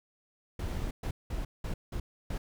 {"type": "noise bursts at uneven times", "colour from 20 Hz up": "brown", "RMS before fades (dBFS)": -34, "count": 6, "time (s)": [[0.59, 0.91], [1.03, 1.11], [1.3, 1.45], [1.64, 1.74], [1.92, 2], [2.3, 2.38]], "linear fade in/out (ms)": 5, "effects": []}